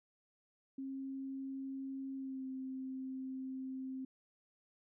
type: tone with pitch glide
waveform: sine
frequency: 268.8 to 262.4 Hz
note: C4 to C4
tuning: +47 to +5 cents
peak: -40 dBFS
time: 0.78-4.05 s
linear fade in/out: 5 ms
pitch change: -42 cents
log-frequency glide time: 2.15-2.46 s
effects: none